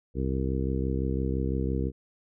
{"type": "harmonic tone", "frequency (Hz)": 65.9, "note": "C2", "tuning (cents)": 13, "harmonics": [1, 2, 3, 4, 5, 6, 7], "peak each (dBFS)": [-29, -32, -34, -35, -36, -37, -37], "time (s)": [0.14, 1.92], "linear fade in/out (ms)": 50, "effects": []}